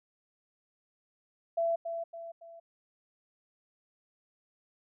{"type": "tone with echo", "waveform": "sine", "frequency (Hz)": 670, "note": "E5", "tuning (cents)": 28, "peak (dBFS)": -26, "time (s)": [1.57, 1.76], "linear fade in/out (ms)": 10, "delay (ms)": 280, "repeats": 3, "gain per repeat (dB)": -7, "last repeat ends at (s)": 2.6, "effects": []}